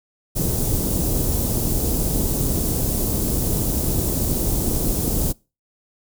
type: band-stop noise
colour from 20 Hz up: pink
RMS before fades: -21 dBFS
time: 0.35-5.33 s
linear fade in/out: 20 ms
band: 400 to 9100 Hz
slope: 12 dB/octave
effects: noise-tail reverb RT60 0.3 s tail -24 dB re dry